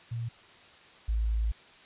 sine tone pair in turn, 116.54 / 55 Hz, A#2 / A1, 0 / 0 cents, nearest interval octave + minor second, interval 1300 cents, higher first, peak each -31 / -25 dBFS, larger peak second, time 0.11-0.29 / 1.08-1.52 s, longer second, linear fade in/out 10 ms, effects white hiss -54 dBFS RMS until 1.85 s + resampled to 8000 Hz

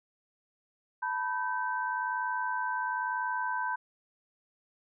sine tone cluster, 885 / 986 / 1545 Hz, A5 / B5 / G6, +10 / -3 / -26 cents, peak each -37 / -32 / -34 dBFS, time 1.02-3.76 s, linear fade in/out 10 ms, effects none

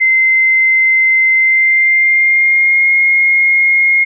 sine tone with pitch glide, 2072 to 2145 Hz, C7 to C7, -17 to +42 cents, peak -7 dBFS, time 0-4.05 s, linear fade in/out 20 ms, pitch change +59 cents, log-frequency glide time 1.36-2.91 s, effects none

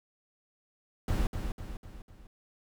brown noise with echo, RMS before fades -28 dBFS, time 1.08-1.27 s, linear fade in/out 2 ms, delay 250 ms, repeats 4, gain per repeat -6 dB, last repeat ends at 2.27 s, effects none

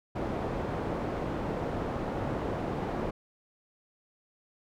white low-pass noise, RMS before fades -33 dBFS, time 0.15-3.11 s, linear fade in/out 10 ms, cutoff 580 Hz, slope 12 dB/octave, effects none

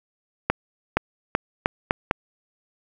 accelerating click train, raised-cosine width 0.5 ms, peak -3 dBFS, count 6, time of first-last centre 0.5-2.111 s, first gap 470 ms, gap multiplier 0.81, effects 7-bit

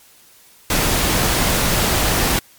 pink noise, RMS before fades -17 dBFS, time 0.7-2.39 s, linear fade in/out 2 ms, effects white hiss -49 dBFS RMS until 2.58 s + MP3 96 kbps

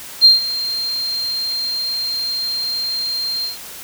sine tone with ADSR envelope, 4186 Hz, C8, in tune, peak -3 dBFS, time 0.21-3.58 s, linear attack 38 ms, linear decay 150 ms, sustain -16 dB, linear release 140 ms, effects white hiss -34 dBFS RMS until 3.83 s

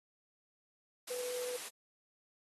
sine tone in noise, 495.6 Hz, B4, 6 cents sharp, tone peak -37 dBFS, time 1.1-1.57 s, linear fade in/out 10 ms, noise white, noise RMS -44 dBFS, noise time 1.07-1.69 s, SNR +4 dB, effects high-pass 300 Hz 12 dB/octave + AAC 32 kbps

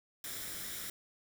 white noise with comb filter, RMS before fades -42 dBFS, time 0.24-0.9 s, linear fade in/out 2 ms, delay 0.55 ms, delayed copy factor +0.55, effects none

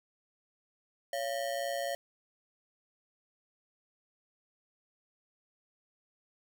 square ring-modulated tone, 622 Hz, D#5, 1 cent flat, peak -30 dBFS, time 1.13-1.95 s, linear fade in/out 0 ms, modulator 61.7 Hz, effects none

